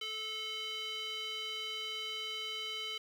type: tone with band-pass filter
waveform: square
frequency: 435.9 Hz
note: A4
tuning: 16 cents flat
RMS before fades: -40 dBFS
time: 0.01-2.98 s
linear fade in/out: 5 ms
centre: 3100 Hz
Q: 4
effects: 10-bit